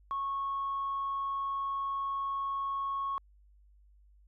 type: tone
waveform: sine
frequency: 1100 Hz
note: C#6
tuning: 14 cents flat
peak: -30 dBFS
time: 0.11-3.18 s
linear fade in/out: 0 ms
effects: tanh soft clip ceiling -27 dBFS + added 50 Hz sine -58 dBFS peak until 4.27 s